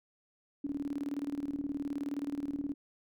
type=tone with tremolo; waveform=sine; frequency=284.5 Hz; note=C#4; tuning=45 cents sharp; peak=-31 dBFS; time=0.64-2.74 s; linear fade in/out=5 ms; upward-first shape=square; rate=19 Hz; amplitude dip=75%; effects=none